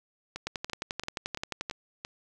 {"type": "two click trains", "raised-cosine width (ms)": 0.2, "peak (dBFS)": [-15, -19], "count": [15, 6], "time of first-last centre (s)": [[0.47, 1.698], [0.36, 2.049]], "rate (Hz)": [11.4, 2.96], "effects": []}